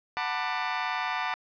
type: chord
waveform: 25% pulse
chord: B minor seventh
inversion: second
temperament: just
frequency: 740.8 / 889 / 987.8 / 1185.3 Hz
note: F#5 / A5 / B5 / D6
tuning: +2 / +18 / 0 / +16 cents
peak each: -30 dBFS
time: 0.17-1.34 s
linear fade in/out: 0 ms
effects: resampled to 11025 Hz + 9-bit